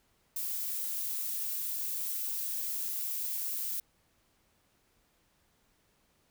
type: noise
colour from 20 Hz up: violet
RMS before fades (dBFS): -35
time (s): 0.36-3.8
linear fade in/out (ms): 2
effects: pink hiss -71 dBFS RMS until 6.3 s